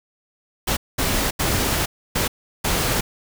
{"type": "noise bursts at uneven times", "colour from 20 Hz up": "pink", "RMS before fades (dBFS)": -21, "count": 5, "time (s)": [[0.67, 0.77], [0.98, 1.31], [1.39, 1.86], [2.15, 2.28], [2.64, 3.01]], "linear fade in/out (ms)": 10, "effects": []}